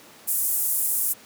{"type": "band-pass noise", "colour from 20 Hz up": "white", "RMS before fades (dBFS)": -24, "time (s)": [0.27, 1.14], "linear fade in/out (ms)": 20, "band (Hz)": [8900, 16000], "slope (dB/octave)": 24, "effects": ["pink hiss -48 dBFS RMS until 1.25 s", "high-pass 200 Hz 12 dB/octave"]}